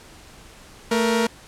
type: tone pair together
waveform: sawtooth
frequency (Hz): 223.1 / 471.6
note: A3 / A#4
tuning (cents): +24 / +20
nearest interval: octave + minor second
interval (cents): 1296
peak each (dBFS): -17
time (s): 0.91-1.27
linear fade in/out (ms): 5
effects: pink hiss -46 dBFS RMS until 1.47 s + low-pass 10000 Hz 12 dB/octave